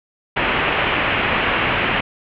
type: low-pass noise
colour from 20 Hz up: white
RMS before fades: -19 dBFS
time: 0.36-2.01 s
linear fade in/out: 10 ms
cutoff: 2900 Hz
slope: 48 dB/octave
effects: none